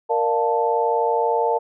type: chord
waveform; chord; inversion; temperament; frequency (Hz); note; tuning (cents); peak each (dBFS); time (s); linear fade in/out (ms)
sine; Bb major seventh; none; equal with one note detuned; 466.2 / 598.6 / 698.5 / 880; Bb4 / D5 / F5 / A5; 0 / +33 / 0 / 0; -21 / -26 / -25 / -21; 0.09-1.59; 20
effects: none